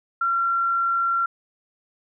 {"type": "tone", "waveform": "sine", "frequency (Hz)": 1368, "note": "F6", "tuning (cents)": -36, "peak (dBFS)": -19, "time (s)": [0.21, 1.26], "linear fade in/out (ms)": 5, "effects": []}